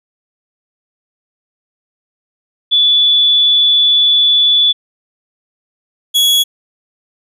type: tone pair in turn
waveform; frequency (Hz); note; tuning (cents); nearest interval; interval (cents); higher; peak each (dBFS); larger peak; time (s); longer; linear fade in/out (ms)
sine / 40% pulse; 3453 / 3353; A7 / G#7; -33 / +16; minor second; 51; first; -7; neither; 2.71-4.73 / 6.14-6.44; first; 20
effects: none